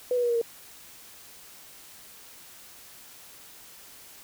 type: tone with pitch steps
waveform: sine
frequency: 496.8 / 488.3 / 479.9 / 471.6 / 463.5 Hz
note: B4 / B4 / B4 / A#4 / A#4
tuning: +10 / -20 / -50 / +20 / -10 cents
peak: -22 dBFS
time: 0.11-0.415 s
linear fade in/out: 2 ms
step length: 61 ms
effects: white hiss -49 dBFS RMS until 4.23 s